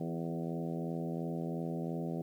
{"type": "harmonic tone with a mistuned harmonic", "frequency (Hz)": 82.9, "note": "E2", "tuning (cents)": 10, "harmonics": [2, 3, 4, 5, 6, 7, 8, 9], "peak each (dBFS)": [-37, -41, -43, -45, -47, -48, -49, -50], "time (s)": [0, 2.22], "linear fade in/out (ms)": 5, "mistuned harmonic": 4, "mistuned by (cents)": 22, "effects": ["11-bit"]}